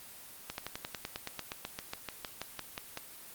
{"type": "slowing click train", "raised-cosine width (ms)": 0.2, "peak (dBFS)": -19, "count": 20, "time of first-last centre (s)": [0.5, 2.974], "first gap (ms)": 81, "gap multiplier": 1.05, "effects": ["white hiss -50 dBFS RMS until 3.34 s", "Opus 24 kbps"]}